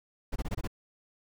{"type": "noise bursts", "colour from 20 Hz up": "brown", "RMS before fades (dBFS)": -31, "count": 6, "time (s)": [0.32, 0.675], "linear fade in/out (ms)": 10, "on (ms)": 40, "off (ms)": 23, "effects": []}